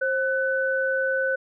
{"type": "tone pair together", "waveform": "sine", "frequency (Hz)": [530.3, 1500], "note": ["C5", "F#6"], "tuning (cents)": [23, 23], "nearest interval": "octave + tritone", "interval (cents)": 1800, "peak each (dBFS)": -24, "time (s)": [0.01, 1.36], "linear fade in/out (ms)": 10, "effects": []}